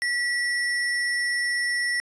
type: tone with sample-and-hold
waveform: sine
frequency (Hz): 1942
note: B6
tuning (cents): -30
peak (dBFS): -22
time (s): 0.02-2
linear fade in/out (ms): 0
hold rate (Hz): 7350
effects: resampled to 22050 Hz